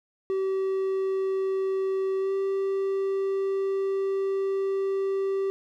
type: tone with pitch glide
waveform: triangle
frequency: 383.7 to 389.3 Hz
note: G4 to G4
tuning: -37 to -12 cents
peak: -22 dBFS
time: 0.3-5.5 s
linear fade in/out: 0 ms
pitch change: +25 cents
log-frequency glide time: 2.19-2.33 s
effects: none